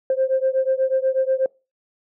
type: beating tone pair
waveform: sine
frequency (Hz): 523.3 / 531.5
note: C5 / C5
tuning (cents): 0 / +27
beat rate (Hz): 8.2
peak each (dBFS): -19 / -20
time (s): 0.1-1.46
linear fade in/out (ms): 2
effects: noise-tail reverb RT60 0.3 s tail -26 dB re dry + tanh soft clip ceiling -11 dBFS